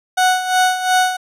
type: tone with tremolo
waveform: 30% pulse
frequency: 739 Hz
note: F#5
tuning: 2 cents flat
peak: -8 dBFS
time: 0.17-1.17 s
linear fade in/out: 10 ms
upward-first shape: sine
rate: 2.8 Hz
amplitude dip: 70%
effects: low-pass 12000 Hz 12 dB/octave